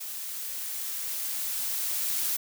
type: noise with level ramp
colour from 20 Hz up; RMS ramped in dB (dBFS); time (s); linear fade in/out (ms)
blue; -37 to -28; 0-2.37; 10
effects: none